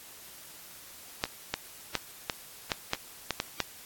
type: clicks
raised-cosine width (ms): 0.2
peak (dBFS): -10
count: 9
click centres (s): 1.239 / 1.54 / 1.953 / 2.298 / 2.718 / 2.934 / 3.307 / 3.401 / 3.603
effects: white hiss -49 dBFS RMS until 3.85 s + AAC 64 kbps